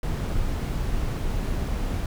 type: noise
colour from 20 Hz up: brown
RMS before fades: -26 dBFS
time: 0.03-2.06 s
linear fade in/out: 2 ms
effects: none